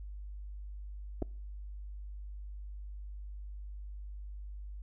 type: clicks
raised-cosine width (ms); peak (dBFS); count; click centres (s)
2; -25 / -21; 2; 1.221 / 1.224
effects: noise-tail reverb RT60 0.5 s tail -26 dB re dry + added 50 Hz sine -41 dBFS peak until 4.82 s